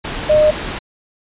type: tone in noise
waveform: sine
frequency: 610 Hz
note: D#5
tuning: 34 cents flat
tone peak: -8 dBFS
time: 0.29-0.51 s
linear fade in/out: 10 ms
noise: pink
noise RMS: -24 dBFS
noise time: 0.04-0.79 s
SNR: +13 dB
effects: resampled to 8000 Hz